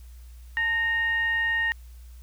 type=tone with frequency modulation; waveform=sine; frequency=1852 Hz; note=A#6; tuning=12 cents flat; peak=-22 dBFS; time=0.57-1.72 s; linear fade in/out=0 ms; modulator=966 Hz; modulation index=0.37; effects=added 60 Hz sine -42 dBFS peak until 2.22 s + white hiss -60 dBFS RMS until 2.22 s